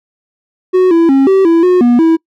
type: tone with pitch steps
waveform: triangle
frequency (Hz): 369.3 / 333.4 / 271.1 / 385 / 332.7 / 362.7 / 241.3 / 326.2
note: F#4 / E4 / C#4 / G4 / E4 / F#4 / B3 / E4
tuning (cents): -3 / +20 / -38 / -31 / +16 / -34 / -40 / -18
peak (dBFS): -3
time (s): 0.73-2.17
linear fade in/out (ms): 20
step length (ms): 180
effects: noise-tail reverb RT60 0.1 s tail -26 dB re dry